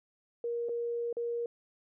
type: tone with dropouts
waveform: sine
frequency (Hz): 471.7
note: A#4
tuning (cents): +20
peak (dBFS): -31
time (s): 0.44-1.46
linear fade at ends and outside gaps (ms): 2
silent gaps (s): 0.687-0.692 / 1.128-1.168
effects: none